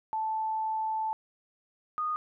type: tone pair in turn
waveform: sine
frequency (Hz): 877 / 1233.5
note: A5 / D#6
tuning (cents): -6 / -15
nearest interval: tritone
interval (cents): 591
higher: second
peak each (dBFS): -28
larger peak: neither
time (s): 0.13-1.13 / 1.98-2.16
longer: first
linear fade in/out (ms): 0
effects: none